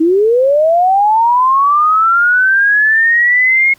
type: linear sweep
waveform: sine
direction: up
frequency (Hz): 310.3 to 2167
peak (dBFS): -7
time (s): 0-3.74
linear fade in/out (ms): 10
effects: pink hiss -48 dBFS RMS until 3.78 s